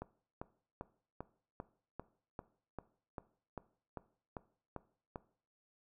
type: click train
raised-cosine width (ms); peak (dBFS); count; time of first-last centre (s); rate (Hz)
1; -28; 14; 0.02-5.158; 2.53
effects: noise-tail reverb RT60 0.5 s tail -18 dB re dry